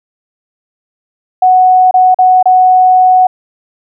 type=tone with dropouts; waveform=sine; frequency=740 Hz; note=F#5; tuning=in tune; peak=-3 dBFS; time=1.42-3.27 s; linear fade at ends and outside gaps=5 ms; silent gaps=1.911-1.94 / 2.145-2.187 / 2.428-2.456 s; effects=none